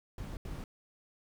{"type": "noise bursts at uneven times", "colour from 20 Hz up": "brown", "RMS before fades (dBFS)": -41, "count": 2, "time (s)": [[0.18, 0.37], [0.45, 0.64]], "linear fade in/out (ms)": 2, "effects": []}